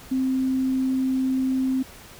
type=tone; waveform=sine; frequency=261.6 Hz; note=C4; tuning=in tune; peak=-20 dBFS; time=0.11-1.83 s; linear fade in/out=10 ms; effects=pink hiss -45 dBFS RMS until 2.19 s